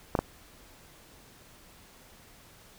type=clicks; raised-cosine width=1 ms; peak=-11 dBFS; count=2; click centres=0.152 / 0.19 s; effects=pink hiss -55 dBFS RMS until 2.78 s